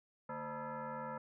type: tone with frequency modulation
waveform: sine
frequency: 225.8 Hz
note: A3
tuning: 45 cents sharp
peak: -40 dBFS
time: 0.29-1.18 s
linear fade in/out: 5 ms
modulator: 372 Hz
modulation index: 3.3
effects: none